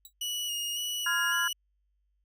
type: tone with exponential decay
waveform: 10% pulse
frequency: 3885 Hz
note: B7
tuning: 29 cents flat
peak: -34 dBFS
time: 0.05-0.13 s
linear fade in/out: 2 ms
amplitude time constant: 16 ms
type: tone with vibrato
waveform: sawtooth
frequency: 2900 Hz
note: F#7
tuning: 35 cents flat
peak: -28 dBFS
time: 0.21-1.53 s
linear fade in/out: 5 ms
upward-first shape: square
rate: 1.8 Hz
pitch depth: 24 cents each way
type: chord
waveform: sine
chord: F minor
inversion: second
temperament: equal with one note detuned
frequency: 1023.2 / 1396.9 / 1661.2 Hz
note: C6 / F6 / Ab6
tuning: -39 / 0 / 0 cents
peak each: -35 / -30 / -29 dBFS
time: 1.06-1.48 s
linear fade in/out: 5 ms
effects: added 50 Hz sine -70 dBFS peak until 2.24 s